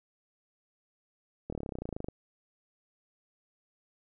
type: slowing click train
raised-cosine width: 2 ms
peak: -23 dBFS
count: 19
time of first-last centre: 1.5-2.085 s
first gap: 25 ms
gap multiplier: 1.03
effects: none